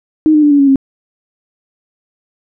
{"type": "tone with pitch steps", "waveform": "sine", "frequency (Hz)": [311.1, 302.4, 294, 285.8, 277.8, 270], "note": ["D#4", "D#4", "D4", "D4", "C#4", "C#4"], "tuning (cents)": [0, -49, 2, -47, 4, -45], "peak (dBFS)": -5, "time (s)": [0.26, 0.758], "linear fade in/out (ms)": 0, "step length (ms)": 83, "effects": []}